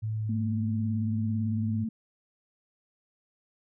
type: tone with pitch glide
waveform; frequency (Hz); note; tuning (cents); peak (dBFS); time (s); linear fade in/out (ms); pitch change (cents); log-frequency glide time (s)
sine; 109.1 to 104.96; A2 to G#2; -14 to +19; -28; 0.02-1.85; 20; -67; 0.16-0.46
type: tone with vibrato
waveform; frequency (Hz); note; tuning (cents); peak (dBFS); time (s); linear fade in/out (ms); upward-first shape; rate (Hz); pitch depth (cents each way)
sine; 222.1; A3; +16; -29; 0.29-1.89; 5; sine; 18; 47
effects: none